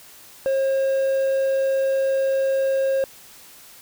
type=tone with quantisation; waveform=triangle; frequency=538 Hz; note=C5; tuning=48 cents sharp; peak=-16 dBFS; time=0.46-3.04 s; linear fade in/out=0 ms; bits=7; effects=white hiss -46 dBFS RMS until 3.81 s